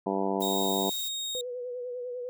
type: harmonic tone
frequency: 97.4 Hz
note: G2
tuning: 11 cents flat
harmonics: 2 / 3 / 4 / 5 / 6 / 7 / 8 / 9 / 10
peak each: -33 / -34 / -32 / -35 / -39 / -34 / -39 / -36 / -39 dBFS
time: 0.06-0.9 s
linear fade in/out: 5 ms
type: noise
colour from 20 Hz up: violet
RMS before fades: -38 dBFS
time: 0.4-1.09 s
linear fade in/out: 10 ms
type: tone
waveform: 30% pulse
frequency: 3729 Hz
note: A#7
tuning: in tune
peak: -29 dBFS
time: 0.42-1.41 s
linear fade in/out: 2 ms
type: tone with vibrato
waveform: sine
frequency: 493.9 Hz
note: B4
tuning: in tune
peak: -33 dBFS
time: 1.35-2.29 s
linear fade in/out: 0 ms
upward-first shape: sine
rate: 10 Hz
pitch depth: 38 cents each way
effects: none